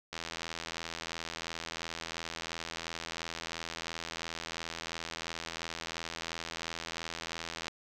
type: click train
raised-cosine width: 0.2 ms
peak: -20 dBFS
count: 627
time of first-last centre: 0.13-7.681 s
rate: 82.9 Hz
effects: none